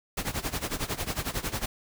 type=noise with tremolo; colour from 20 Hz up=pink; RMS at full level=-29 dBFS; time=0.17-1.66 s; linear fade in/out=5 ms; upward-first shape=sine; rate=11 Hz; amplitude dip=85%; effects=none